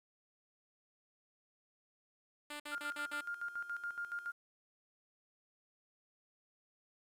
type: tone bursts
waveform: 5% pulse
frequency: 295.1 Hz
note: D4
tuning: 8 cents sharp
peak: -32 dBFS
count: 5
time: 2.5-3.211 s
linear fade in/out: 5 ms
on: 99 ms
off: 54 ms
type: tone with tremolo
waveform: sine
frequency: 1407 Hz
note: F6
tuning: 12 cents sharp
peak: -37 dBFS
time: 2.71-4.32 s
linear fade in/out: 20 ms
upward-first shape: square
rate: 7.1 Hz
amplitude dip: 70%
effects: resampled to 32000 Hz + 11-bit